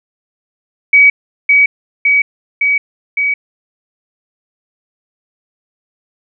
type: tone with echo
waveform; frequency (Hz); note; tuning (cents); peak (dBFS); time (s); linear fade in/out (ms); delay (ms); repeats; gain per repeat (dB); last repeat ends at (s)
sine; 2269; C#7; +40; -3; 0.93-1.1; 5; 560; 4; -2; 3.34
effects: none